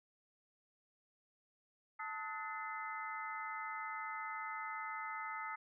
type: harmonic tone with a mistuned harmonic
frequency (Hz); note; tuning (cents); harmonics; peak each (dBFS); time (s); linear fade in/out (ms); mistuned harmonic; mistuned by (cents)
293.7; D4; 0; 3 / 4 / 5 / 6 / 7; -46 / -44 / -53 / -52 / -47; 1.99-5.56; 10; 4; +140
effects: none